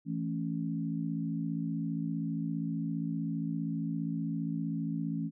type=chord; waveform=sine; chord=A major; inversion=second; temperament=equal; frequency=164.81 / 220 / 277.2 Hz; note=E3 / A3 / C#4; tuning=0 / 0 / 0 cents; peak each=-34 / -37 / -36 dBFS; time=0.05-5.31 s; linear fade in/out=50 ms; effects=none